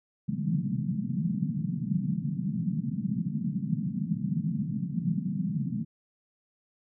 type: band-pass noise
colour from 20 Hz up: pink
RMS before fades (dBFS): -30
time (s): 0.28-5.85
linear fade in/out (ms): 10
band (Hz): 140 to 220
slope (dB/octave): 48
effects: none